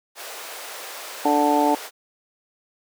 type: high-pass noise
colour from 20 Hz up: pink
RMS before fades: -36 dBFS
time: 0.15-1.91 s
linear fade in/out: 50 ms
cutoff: 480 Hz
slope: 24 dB/octave
type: harmonic tone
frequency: 146.83 Hz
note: D3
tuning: in tune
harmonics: 2 / 3 / 4 / 5 / 6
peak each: -21 / -26 / -25 / -23 / -20 dBFS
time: 1.25-1.75 s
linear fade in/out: 5 ms
effects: none